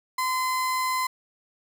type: tone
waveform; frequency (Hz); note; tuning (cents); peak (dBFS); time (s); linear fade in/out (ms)
35% pulse; 1026; C6; -34; -22; 0.18-1.07; 5
effects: none